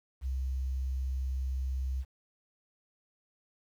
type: tone with quantisation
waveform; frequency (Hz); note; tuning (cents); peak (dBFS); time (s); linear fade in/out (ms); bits
sine; 65.41; C2; 0; -30; 0.21-2.05; 50; 10
effects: none